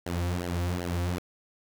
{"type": "tone with flanger", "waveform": "sawtooth", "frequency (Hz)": 87.8, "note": "F2", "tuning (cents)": 10, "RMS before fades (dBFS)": -30, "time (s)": [0.06, 1.19], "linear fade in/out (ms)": 5, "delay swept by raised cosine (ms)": [0.81, 4.91], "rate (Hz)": 2.6, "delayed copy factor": -0.85, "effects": ["8-bit"]}